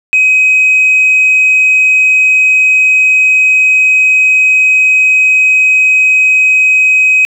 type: tone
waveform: sine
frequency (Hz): 2528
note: D#7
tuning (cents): +27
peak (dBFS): -3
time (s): 0.13-7.25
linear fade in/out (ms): 0
effects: tanh soft clip ceiling -2 dBFS + 7-bit